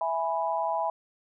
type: chord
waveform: sine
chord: E major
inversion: none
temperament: equal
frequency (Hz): 659.3 / 830.6 / 987.8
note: E5 / G#5 / B5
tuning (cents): 0 / 0 / 0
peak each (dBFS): -30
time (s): 0.01-0.9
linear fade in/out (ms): 2
effects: none